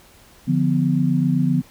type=chord; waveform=sine; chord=B diminished; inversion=first; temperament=equal with one note detuned; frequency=146.83 / 174.61 / 249.4 Hz; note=D3 / F3 / B3; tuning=0 / 0 / +17 cents; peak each=-20 dBFS; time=0.47-1.62 s; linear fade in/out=20 ms; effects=pink hiss -50 dBFS RMS until 1.7 s